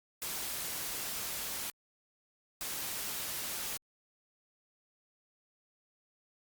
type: noise bursts at uneven times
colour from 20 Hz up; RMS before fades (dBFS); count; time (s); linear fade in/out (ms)
white; -38; 2; 0.22-1.7 / 2.61-3.77; 0
effects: Opus 48 kbps